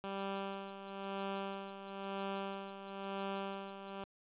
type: tone with tremolo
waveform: 10% pulse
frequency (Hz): 196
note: G3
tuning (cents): 0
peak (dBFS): -29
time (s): 0.04-4.04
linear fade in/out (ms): 0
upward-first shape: sine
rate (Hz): 1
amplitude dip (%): 65
effects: resampled to 8000 Hz + 11-bit